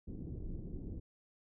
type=low-pass noise; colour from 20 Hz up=pink; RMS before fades=-43 dBFS; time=0.07-1 s; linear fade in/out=10 ms; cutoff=340 Hz; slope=24 dB/octave; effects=none